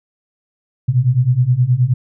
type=beating tone pair; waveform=sine; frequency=120 / 129.5 Hz; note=B2 / C3; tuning=-49 / -17 cents; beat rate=9.5 Hz; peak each=-15 / -13 dBFS; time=0.88-1.94 s; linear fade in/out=10 ms; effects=none